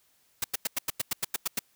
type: noise bursts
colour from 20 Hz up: white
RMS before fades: -28 dBFS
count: 11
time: 0.42-1.592 s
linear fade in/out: 5 ms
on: 22 ms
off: 93 ms
effects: white hiss -67 dBFS RMS until 1.75 s